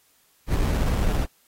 brown noise with sample-and-hold, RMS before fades -22 dBFS, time 0.47-1.27 s, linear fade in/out 50 ms, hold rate 2100 Hz, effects white hiss -62 dBFS RMS until 1.47 s + AAC 48 kbps

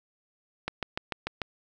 click train, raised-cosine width 0.3 ms, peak -14 dBFS, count 6, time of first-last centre 0.68-1.417 s, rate 6.78 Hz, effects none

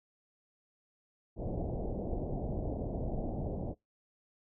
pink low-pass noise, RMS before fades -36 dBFS, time 1.36-3.75 s, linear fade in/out 50 ms, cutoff 720 Hz, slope 48 dB/octave, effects noise-tail reverb RT60 0.2 s tail -26 dB re dry

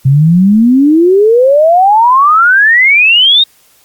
sine exponential sweep, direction up, 129.8 to 3773 Hz, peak -3 dBFS, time 0.05-3.44 s, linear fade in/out 10 ms, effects white hiss -47 dBFS RMS until 3.84 s + Opus 48 kbps

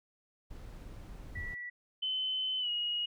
brown noise, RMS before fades -46 dBFS, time 0.5-1.55 s, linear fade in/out 10 ms
sine tone, 1951 Hz, B6, 22 cents flat, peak -39 dBFS, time 1.35-1.7 s, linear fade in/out 10 ms
triangle tone with exponential decay, 82.41 Hz, E2, in tune, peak -33 dBFS, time 1.37-1.52 s, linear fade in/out 5 ms, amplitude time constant 32 ms
sine tone with pitch glide, 3047 to 2889 Hz, G7 to F#7, -50 to -42 cents, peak -31 dBFS, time 2.02-3.06 s, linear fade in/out 10 ms, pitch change -92 cents, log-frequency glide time 2.59-2.69 s
effects none

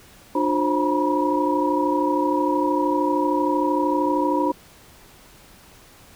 sine tone cluster, 298 / 357.7 / 529 / 937 / 970 Hz, D4 / F4 / C5 / A#5 / B5, +25 / +41 / +19 / +9 / -31 cents, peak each -22 / -26 / -26 / -30 / -23 dBFS, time 0.35-4.52 s, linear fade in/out 5 ms, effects pink hiss -49 dBFS RMS until 6.15 s

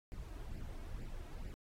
brown noise with flanger, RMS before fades -45 dBFS, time 0.12-1.54 s, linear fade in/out 0 ms, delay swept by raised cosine 0.4 to 3.2 ms, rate 2.2 Hz, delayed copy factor +0.75, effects AAC 48 kbps

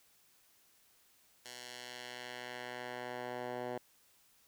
10% pulse tone with band-pass filter sweep, 123.47 Hz, B2, in tune, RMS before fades -44 dBFS, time 1.45-3.78 s, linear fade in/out 5 ms, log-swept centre 5700 to 640 Hz, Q 0.76, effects white hiss -68 dBFS RMS until 4.47 s

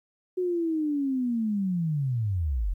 sine linear sweep, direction down, 370 to 38.89 Hz, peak -24 dBFS, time 0.37-2.74 s, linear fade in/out 10 ms, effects 11-bit

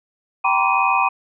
sine tone cluster, 777 / 947 / 1029 / 1156 / 2499 Hz, G5 / A#5 / C6 / D6 / D#7, -16 / +27 / -29 / -28 / +7 cents, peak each -21 dBFS, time 0.44-1.09 s, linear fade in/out 10 ms, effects none

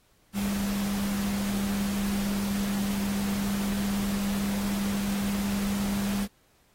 sine tone in noise, 200.2 Hz, G3, 37 cents sharp, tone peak -26 dBFS, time 0.33-6.28 s, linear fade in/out 50 ms, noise pink, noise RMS -36 dBFS, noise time 0.33-6.28 s, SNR +7 dB, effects pink hiss -65 dBFS RMS until 6.74 s + AAC 48 kbps

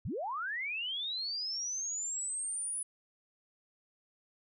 sine linear sweep, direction up, 62.4 to 10000 Hz, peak -34 dBFS, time 0.05-2.83 s, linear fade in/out 5 ms, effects none

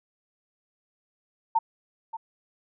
sine tone with echo, 900 Hz, A5, 39 cents sharp, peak -18 dBFS, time 1.55-1.59 s, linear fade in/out 10 ms, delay 580 ms, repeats 1, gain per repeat -13 dB, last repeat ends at 2.17 s, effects none

